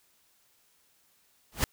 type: noise with exponential growth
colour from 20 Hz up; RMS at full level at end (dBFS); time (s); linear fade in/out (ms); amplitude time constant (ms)
pink; -22; 1.52-1.64; 0; 26
effects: white hiss -67 dBFS RMS until 1.72 s